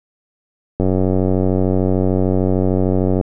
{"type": "click train", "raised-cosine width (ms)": 2, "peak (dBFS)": -4, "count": 226, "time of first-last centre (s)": [0.8, 3.212], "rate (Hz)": 93.3, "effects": []}